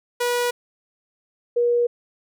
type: tone pair in turn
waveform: sawtooth / sine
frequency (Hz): 485.6 / 478.9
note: B4 / A#4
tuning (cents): -29 / +47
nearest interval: unison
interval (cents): 24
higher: first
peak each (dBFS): -16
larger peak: neither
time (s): 0.2-0.51 / 1.56-1.87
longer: neither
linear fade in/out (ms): 10
effects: none